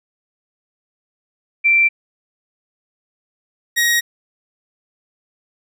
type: tone pair in turn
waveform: sine / sawtooth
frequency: 2349 / 1888 Hz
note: D7 / A#6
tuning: 0 / +22 cents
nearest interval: major third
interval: 378 cents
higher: first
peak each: -10 dBFS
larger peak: neither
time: 1.64-1.89 / 3.76-4.01 s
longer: neither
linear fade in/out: 20 ms
effects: none